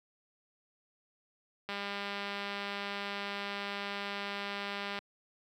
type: click train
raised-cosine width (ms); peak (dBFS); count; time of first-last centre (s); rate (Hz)
0.3; -22; 664; 1.69-4.989; 201
effects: high-pass 60 Hz 12 dB/octave + 10-bit